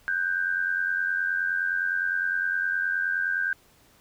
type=tone pair together; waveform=sine; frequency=1500 / 1589.7 Hz; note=F#6 / G6; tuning=+23 / +24 cents; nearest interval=minor second; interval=101 cents; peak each=-29 / -25 dBFS; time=0.08-3.53 s; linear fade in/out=0 ms; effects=pink hiss -59 dBFS RMS until 4 s